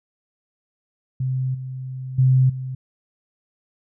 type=tone with level steps; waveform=sine; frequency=130 Hz; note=C3; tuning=11 cents flat; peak=-20 / -28 / -12 / -26 dBFS; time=1.2-2.75 s; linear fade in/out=5 ms; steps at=1.54 / 2.18 / 2.49 s; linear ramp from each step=10 ms; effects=none